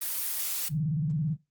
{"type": "noise", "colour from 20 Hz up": "blue", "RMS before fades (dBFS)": -31, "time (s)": [0.01, 0.69], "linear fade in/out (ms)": 10}
{"type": "tone with vibrato", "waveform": "sine", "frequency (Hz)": 152.6, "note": "D#3", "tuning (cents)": -33, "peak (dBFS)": -25, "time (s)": [0.69, 1.37], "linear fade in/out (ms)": 50, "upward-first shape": "square", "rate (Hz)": 18, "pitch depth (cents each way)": 130}
{"effects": ["noise-tail reverb RT60 0.2 s tail -17 dB re dry", "Opus 32 kbps"]}